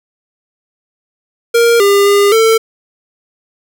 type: tone with pitch steps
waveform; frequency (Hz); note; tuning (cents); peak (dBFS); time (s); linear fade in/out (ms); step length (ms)
square; 467.5 / 401.3 / 404.4 / 447.5; A#4 / G4 / G#4 / A4; +5 / +41 / -46 / +29; -7; 1.54-2.58; 10; 260
effects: none